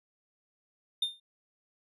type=tone with exponential decay; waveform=triangle; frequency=3624 Hz; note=A#7; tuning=50 cents flat; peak=-22 dBFS; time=1.02-1.2 s; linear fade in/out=5 ms; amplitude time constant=38 ms; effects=resampled to 32000 Hz